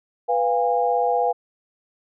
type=chord; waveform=sine; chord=F diminished; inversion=second; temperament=equal with one note detuned; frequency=493.9 / 698.5 / 814.5 Hz; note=Cb5 / F5 / Ab5; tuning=0 / 0 / -34 cents; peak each=-22 dBFS; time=0.28-1.33 s; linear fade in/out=20 ms; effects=none